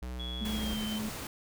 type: tone with vibrato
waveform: square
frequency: 62 Hz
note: B1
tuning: 7 cents sharp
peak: -37 dBFS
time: 0.02-0.74 s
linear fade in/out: 5 ms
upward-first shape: triangle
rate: 3.4 Hz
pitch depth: 11 cents each way
type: tone with pitch glide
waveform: sine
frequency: 3367 to 3088 Hz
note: G#7 to G7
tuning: +23 to -27 cents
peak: -39 dBFS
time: 0.19-0.99 s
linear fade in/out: 10 ms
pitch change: -150 cents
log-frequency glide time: 0.48-0.82 s
type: tone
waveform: sine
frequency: 215 Hz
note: A3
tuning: 40 cents flat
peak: -33 dBFS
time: 0.41-1.09 s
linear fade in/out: 2 ms
type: noise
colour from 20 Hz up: pink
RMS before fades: -40 dBFS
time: 0.45-1.27 s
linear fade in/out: 2 ms
effects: none

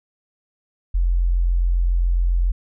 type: tone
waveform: sine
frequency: 43.65 Hz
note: F1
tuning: in tune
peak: -15 dBFS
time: 0.94-2.52 s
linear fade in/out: 10 ms
effects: none

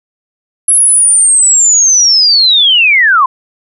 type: linear sweep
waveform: sine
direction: down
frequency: 10930 to 992 Hz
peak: -4 dBFS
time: 0.68-3.26 s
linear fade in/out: 5 ms
effects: none

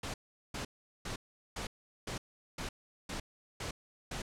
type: noise bursts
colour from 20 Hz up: pink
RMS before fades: -39 dBFS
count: 9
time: 0.03-4.22 s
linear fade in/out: 5 ms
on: 110 ms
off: 400 ms
effects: low-pass 8000 Hz 12 dB/octave

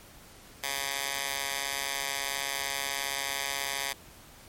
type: tone with high-pass filter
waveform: 10% pulse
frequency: 138.59 Hz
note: C#3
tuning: in tune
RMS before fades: -33 dBFS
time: 0.63-3.93 s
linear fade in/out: 5 ms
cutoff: 1500 Hz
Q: 0.6
effects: pink hiss -52 dBFS RMS until 4.48 s + MP3 64 kbps

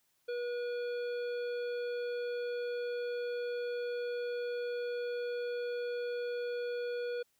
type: harmonic tone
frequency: 483.9 Hz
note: B4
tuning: 35 cents flat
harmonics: 1 / 3 / 5 / 7 / 9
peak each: -34 / -46 / -53 / -55 / -56 dBFS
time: 0.28-7.23 s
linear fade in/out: 10 ms
effects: white hiss -75 dBFS RMS until 7.39 s

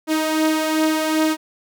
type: beating tone pair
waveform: sawtooth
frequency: 313 / 315.6 Hz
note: D#4 / D#4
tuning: +10 / +25 cents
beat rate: 2.6 Hz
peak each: -14 / -20 dBFS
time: 0.07-1.37 s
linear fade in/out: 50 ms
effects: none

